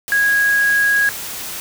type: tone in noise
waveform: sine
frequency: 1650 Hz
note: G#6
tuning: 12 cents flat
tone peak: -12 dBFS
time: 0.12-1.09 s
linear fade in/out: 0 ms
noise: white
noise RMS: -28 dBFS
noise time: 0.08-1.6 s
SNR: +13 dB
effects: none